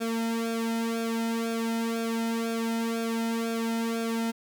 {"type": "tone with flanger", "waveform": "sawtooth", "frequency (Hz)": 228.3, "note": "A#3", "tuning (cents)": -36, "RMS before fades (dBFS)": -29, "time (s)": [0, 4.32], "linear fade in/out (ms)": 20, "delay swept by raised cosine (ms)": [1, 1.82], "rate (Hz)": 2, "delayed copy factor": -0.85, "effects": []}